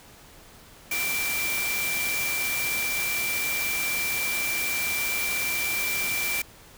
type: tone in noise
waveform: sine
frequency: 2351 Hz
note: D7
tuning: 1 cent sharp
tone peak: -27 dBFS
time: 0.91-6.42 s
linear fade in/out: 5 ms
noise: white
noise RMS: -30 dBFS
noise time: 0.91-6.42 s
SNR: 0 dB
effects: pink hiss -50 dBFS RMS until 6.77 s